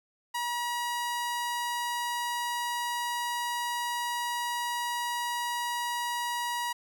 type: tone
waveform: sawtooth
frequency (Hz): 960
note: B5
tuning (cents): -49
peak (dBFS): -26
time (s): 0.34-6.73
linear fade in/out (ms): 10
effects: none